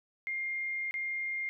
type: tone with dropouts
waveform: sine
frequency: 2117 Hz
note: C7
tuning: 20 cents sharp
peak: -32 dBFS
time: 0.27-1.49 s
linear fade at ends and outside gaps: 0 ms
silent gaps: 0.91-0.941 s
effects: none